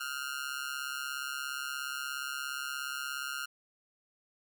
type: tone with amplitude modulation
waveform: sawtooth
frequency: 1409 Hz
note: F6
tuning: 15 cents sharp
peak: -28 dBFS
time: 0-3.46 s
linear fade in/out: 10 ms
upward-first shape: sine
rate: 137 Hz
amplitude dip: 90%
effects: none